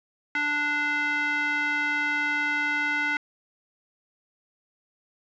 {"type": "tone with band-pass filter", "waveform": "square", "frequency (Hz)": 294.1, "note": "D4", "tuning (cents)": 3, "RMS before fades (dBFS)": -26, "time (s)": [0.35, 3.17], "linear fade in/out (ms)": 2, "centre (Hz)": 1800, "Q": 9.5, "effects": ["resampled to 16000 Hz"]}